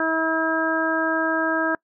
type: harmonic tone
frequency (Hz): 322.3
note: E4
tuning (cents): -39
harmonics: 1 / 2 / 3 / 4 / 5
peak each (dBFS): -25 / -26 / -29 / -28 / -24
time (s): 0-1.75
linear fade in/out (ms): 2
effects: noise-tail reverb RT60 0.1 s tail -25 dB re dry